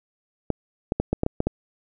clicks, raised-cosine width 2 ms, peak -8 dBFS, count 8, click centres 0.503 / 0.921 / 1 / 1.13 / 1.234 / 1.264 / 1.404 / 1.47 s, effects none

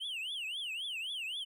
triangle tone with vibrato, 2960 Hz, F#7, in tune, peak -35 dBFS, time 0-1.45 s, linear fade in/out 20 ms, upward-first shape triangle, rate 3.8 Hz, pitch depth 300 cents each way, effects none

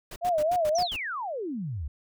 pink noise bursts, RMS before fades -40 dBFS, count 7, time 0.11-0.965 s, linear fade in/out 5 ms, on 51 ms, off 83 ms
sine tone with vibrato, 659.3 Hz, E5, in tune, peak -22 dBFS, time 0.21-0.88 s, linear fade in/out 50 ms, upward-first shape sine, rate 3.7 Hz, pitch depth 160 cents each way
sine exponential sweep, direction down, 6250 to 64.3 Hz, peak -30 dBFS, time 0.75-1.88 s, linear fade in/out 5 ms
effects none

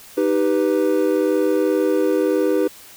triangle chord, Eb augmented, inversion none, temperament equal, 311.1 / 392 / 493.9 Hz, Eb4 / G4 / B4, 0 / 0 / 0 cents, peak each -18 dBFS, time 0.17-2.68 s, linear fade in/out 10 ms, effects white hiss -43 dBFS RMS until 2.96 s

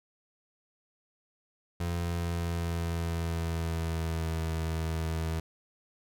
30% pulse tone with pitch glide, 85.8 to 80.98 Hz, F2 to E2, -30 to -30 cents, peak -27 dBFS, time 1.8-5.4 s, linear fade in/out 5 ms, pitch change -100 cents, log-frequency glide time 2.02-4.44 s, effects none

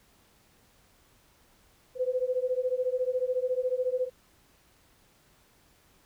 sine beating tone pair, 500 / 514 Hz, B4 / C5, +21 / -31 cents, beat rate 14 Hz, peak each -29 dBFS, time 1.95-4.1 s, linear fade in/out 50 ms, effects pink hiss -63 dBFS RMS until 6.05 s

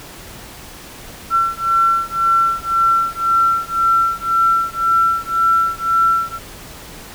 sine beating tone pair, 1349 / 1350.9 Hz, E6 / E6, +40 / +42 cents, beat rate 1.9 Hz, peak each -16 dBFS, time 1.3-6.39 s, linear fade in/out 50 ms, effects pink hiss -36 dBFS RMS until 7.14 s

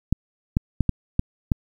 clicks, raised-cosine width 5 ms, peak -6 dBFS, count 6, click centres 0.126 / 0.569 / 0.807 / 0.893 / 1.194 / 1.518 s, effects 8-bit

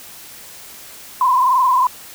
sine tone with frequency modulation, 1022 Hz, C6, 41 cents flat, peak -11 dBFS, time 1.21-1.87 s, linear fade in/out 2 ms, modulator 22.5 Hz, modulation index 2.1, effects white hiss -38 dBFS RMS until 2.14 s

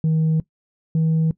sine tone pair in turn, 158.8 / 160.46 Hz, D#3 / E3, +36 / -46 cents, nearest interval unison, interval 18 cents, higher second, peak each -13 dBFS, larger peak neither, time 0.04-0.4 / 0.95-1.31 s, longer neither, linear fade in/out 2 ms, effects noise-tail reverb RT60 0.1 s tail -20 dB re dry + tanh soft clip ceiling -14 dBFS

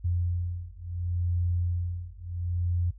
sine beating tone pair, 87.31 / 88.02 Hz, F2 / F2, 0 / +14 cents, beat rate 0.71 Hz, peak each -30 / -30 dBFS, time 0.04-2.91 s, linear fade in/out 10 ms, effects noise-tail reverb RT60 0.1 s tail -18 dB re dry + added 50 Hz sine -45 dBFS peak until 2.98 s

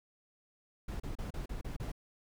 brown noise bursts, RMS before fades -39 dBFS, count 7, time 0.88-1.918 s, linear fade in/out 5 ms, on 120 ms, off 33 ms, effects none

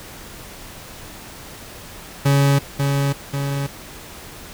40% pulse tone with echo, 140 Hz, C#3, 18 cents sharp, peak -12 dBFS, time 2.25-2.59 s, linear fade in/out 10 ms, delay 540 ms, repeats 2, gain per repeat -4 dB, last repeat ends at 3.67 s, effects pink hiss -38 dBFS RMS until 4.53 s

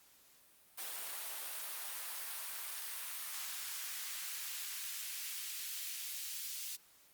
white noise with high-pass filter sweep, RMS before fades -43 dBFS, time 0.77-6.77 s, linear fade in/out 20 ms, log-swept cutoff 550 to 3200 Hz, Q 0.9, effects white hiss -65 dBFS RMS until 7.13 s + Opus 48 kbps

